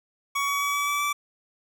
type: tone with pitch steps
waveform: 25% pulse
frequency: 1124 / 1131.2 / 1138.4 / 1145.6 / 1152.9 / 1160.3 Hz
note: C#6 / C#6 / C#6 / D6 / D6 / D6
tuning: +24 / +35 / +46 / -43 / -32 / -21 cents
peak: -20 dBFS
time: 0.35-1.13 s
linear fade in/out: 10 ms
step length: 130 ms
effects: none